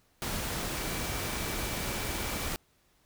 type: tone in noise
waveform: sine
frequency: 2317 Hz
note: D7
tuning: 24 cents flat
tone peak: -45 dBFS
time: 0.76-2.47 s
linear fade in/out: 0 ms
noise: pink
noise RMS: -34 dBFS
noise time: 0.22-2.56 s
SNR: -14 dB
effects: pink hiss -68 dBFS RMS until 3.05 s